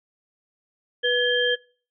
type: tone cluster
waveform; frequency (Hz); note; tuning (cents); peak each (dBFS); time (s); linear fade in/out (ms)
sine; 490.2 / 1700 / 3169; B4 / G#6 / G7; -13 / +40 / +18; -23; 1.03-1.56; 20
effects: noise-tail reverb RT60 0.4 s tail -22 dB re dry